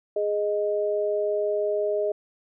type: tone pair together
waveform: sine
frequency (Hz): 415.3 / 621.3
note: G#4 / D#5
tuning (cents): 0 / -3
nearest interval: perfect fifth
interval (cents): 697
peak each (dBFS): -25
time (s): 0.16-2.12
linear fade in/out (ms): 5
effects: none